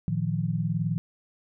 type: chord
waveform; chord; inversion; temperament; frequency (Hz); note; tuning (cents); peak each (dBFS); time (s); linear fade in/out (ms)
sine; Bb suspended fourth; none; equal with one note detuned; 113.68 / 155.56 / 174.61; Bb2 / Eb3 / F3; -43 / 0 / 0; -30 / -28 / -29; 0.08-0.98; 0
effects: none